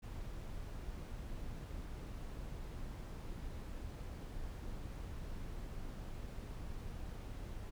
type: noise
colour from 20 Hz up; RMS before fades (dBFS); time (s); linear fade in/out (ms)
brown; -45; 0.02-7.71; 20
effects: none